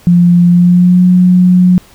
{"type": "tone with pitch glide", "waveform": "sine", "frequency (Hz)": [174.6, 180.97], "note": ["F3", "F#3"], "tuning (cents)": [0, -38], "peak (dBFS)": -3, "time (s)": [0.07, 1.78], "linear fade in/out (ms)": 0, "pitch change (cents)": 62, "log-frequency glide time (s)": [0.49, 1.03], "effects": ["pink hiss -42 dBFS RMS until 1.94 s"]}